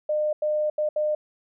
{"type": "tone bursts at uneven times", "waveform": "sine", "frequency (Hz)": 606, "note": "D#5", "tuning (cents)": -46, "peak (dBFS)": -21, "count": 4, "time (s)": [[0.09, 0.33], [0.42, 0.7], [0.78, 0.89], [0.96, 1.15]], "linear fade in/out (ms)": 5, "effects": []}